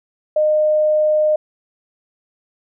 sine tone, 612 Hz, D#5, 29 cents flat, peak -12 dBFS, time 0.36-1.36 s, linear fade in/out 5 ms, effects none

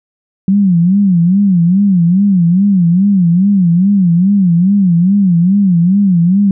sine tone with vibrato, 185 Hz, F#3, in tune, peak -6 dBFS, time 0.48-6.51 s, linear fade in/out 2 ms, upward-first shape sine, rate 2.4 Hz, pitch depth 170 cents each way, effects none

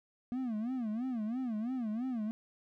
triangle tone with vibrato, 235.3 Hz, A#3, 16 cents sharp, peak -31 dBFS, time 0.32-2.31 s, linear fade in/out 0 ms, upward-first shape sine, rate 3 Hz, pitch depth 190 cents each way, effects none

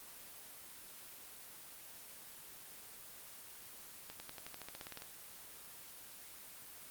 accelerating click train, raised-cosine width 0.2 ms, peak -28 dBFS, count 14, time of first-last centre 4.1-5.021 s, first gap 100 ms, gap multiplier 0.94, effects white hiss -53 dBFS RMS until 6.9 s + Opus 24 kbps

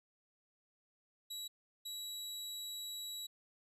sawtooth tone bursts at uneven times, 3900 Hz, B7, 23 cents flat, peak -39 dBFS, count 2, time 1.3-1.48 / 1.85-3.27 s, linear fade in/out 10 ms, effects resampled to 32000 Hz

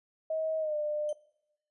sine tone with pitch glide, 635 to 599.7 Hz, D#5 to D5, +35 to +36 cents, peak -29 dBFS, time 0.3-1.13 s, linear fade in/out 5 ms, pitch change -99 cents, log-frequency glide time 0.59-0.75 s
10% pulse tone with exponential decay, 3087 Hz, G7, 27 cents flat, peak -37 dBFS, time 1.09-1.17 s, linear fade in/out 1 ms, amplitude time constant 17 ms
effects noise-tail reverb RT60 0.8 s tail -20 dB re dry + resampled to 24000 Hz

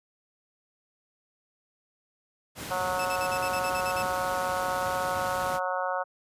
pink noise, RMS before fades -37 dBFS, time 2.55-5.6 s, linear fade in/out 50 ms
harmonic tone, 183.3 Hz, F#3, 16 cents flat, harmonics 3 / 4 / 5 / 6 / 7 / 8, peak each -32 / -33 / -34 / -35 / -35 / -36 dBFS, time 2.7-6.04 s, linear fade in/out 20 ms
sawtooth tone bursts, 2626 Hz, E7, 7 cents flat, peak -30 dBFS, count 10, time 2.99-4.025 s, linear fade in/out 5 ms, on 63 ms, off 45 ms
effects high-pass 80 Hz 12 dB/octave + resampled to 32000 Hz

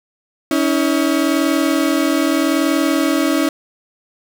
35% pulse tone pair together, 279.8 / 320.6 Hz, C#4 / E4, +16 / -48 cents, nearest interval major second, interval 236 cents, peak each -15 dBFS, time 0.51-3.49 s, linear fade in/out 2 ms, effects none

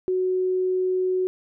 sine tone, 370 Hz, F#4, in tune, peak -20 dBFS, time 0.08-1.27 s, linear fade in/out 0 ms, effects none

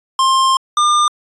square tone pair in turn, 1058 / 1204.1 Hz, C6 / D6, +19 / +43 cents, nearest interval major second, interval 224 cents, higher second, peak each -11 dBFS, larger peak neither, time 0.19-0.57 / 0.77-1.08 s, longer first, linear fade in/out 2 ms, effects resampled to 22050 Hz

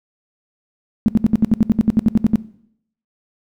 sine tone bursts, 220 Hz, A3, in tune, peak -8 dBFS, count 15, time 1.06-2.357 s, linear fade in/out 0 ms, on 23 ms, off 68 ms, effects noise-tail reverb RT60 0.7 s tail -19 dB re dry

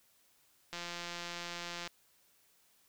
click train, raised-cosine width 0.2 ms, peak -24 dBFS, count 199, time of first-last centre 0.73-1.875 s, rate 173 Hz, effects white hiss -69 dBFS RMS until 2.88 s

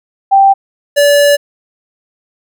sine / square tone pair in turn, 784 / 576.1 Hz, G5 / D5, 0 / -33 cents, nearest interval perfect fourth, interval 533 cents, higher first, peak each -3 / -6 dBFS, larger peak first, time 0.31-0.54 / 0.96-1.37 s, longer second, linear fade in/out 20 ms, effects none

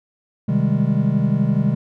triangle chord, Ab major seventh, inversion first, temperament equal, 130.81 / 155.56 / 196 / 207.7 Hz, C3 / Eb3 / G3 / Ab3, 0 / 0 / 0 / 0 cents, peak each -19 dBFS, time 0.48-1.75 s, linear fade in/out 10 ms, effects none

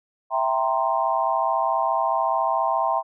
sine chord, C dominant seventh, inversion first, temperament equal, 659.3 / 784 / 932.3 / 1046.5 Hz, E5 / G5 / Bb5 / C6, 0 / 0 / 0 / 0 cents, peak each -25 dBFS, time 0.3-3.03 s, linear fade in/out 50 ms, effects none

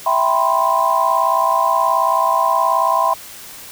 sine chord, C major seventh, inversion first, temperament equal, 659.3 / 784 / 987.8 / 1046.5 Hz, E5 / G5 / B5 / C6, 0 / 0 / 0 / 0 cents, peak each -20 / -21 / -17 / -17 dBFS, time 0.06-3.14 s, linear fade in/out 5 ms, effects white hiss -36 dBFS RMS until 3.71 s

